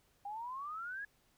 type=exponential sweep; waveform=sine; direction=up; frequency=793 to 1699 Hz; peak=-40 dBFS; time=0.25-1.05 s; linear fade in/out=5 ms; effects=pink hiss -72 dBFS RMS until 1.37 s